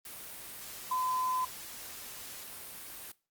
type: tone in noise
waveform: sine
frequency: 1018 Hz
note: C6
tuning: 48 cents flat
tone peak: -29 dBFS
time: 0.91-1.45 s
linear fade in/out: 5 ms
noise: white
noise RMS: -45 dBFS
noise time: 0.05-3.12 s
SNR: +13 dB
effects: noise-tail reverb RT60 0.3 s tail -20 dB re dry + Opus 32 kbps